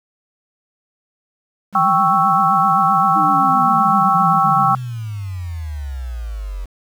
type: tone with vibrato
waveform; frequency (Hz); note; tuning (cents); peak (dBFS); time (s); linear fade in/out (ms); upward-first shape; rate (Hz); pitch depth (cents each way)
sine; 180.6; F#3; -42; -23; 1.72-4.77; 50; triangle; 7.7; 280
type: chord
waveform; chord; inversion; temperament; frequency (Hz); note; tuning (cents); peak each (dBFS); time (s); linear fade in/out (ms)
sine; C# diminished; second; equal; 784 / 1108.7 / 1318.5; G5 / C#6 / E6; 0 / 0 / 0; -16; 1.75-4.75; 2
type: exponential sweep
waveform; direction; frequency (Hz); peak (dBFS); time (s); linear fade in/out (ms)
sine; down; 317.3 to 44.72; -23; 3.15-6.66; 20
effects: 7-bit